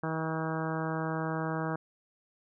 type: harmonic tone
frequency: 160 Hz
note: D#3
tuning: 49 cents sharp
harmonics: 1 / 2 / 3 / 4 / 5 / 6 / 7 / 8 / 9 / 10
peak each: -34 / -37 / -39 / -40 / -41 / -42 / -42 / -43 / -44 / -44 dBFS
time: 0.03-1.76 s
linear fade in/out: 5 ms
effects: none